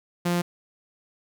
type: tone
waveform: sawtooth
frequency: 174.61 Hz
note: F3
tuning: in tune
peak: -18 dBFS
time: 0.25-0.42 s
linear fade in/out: 10 ms
effects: none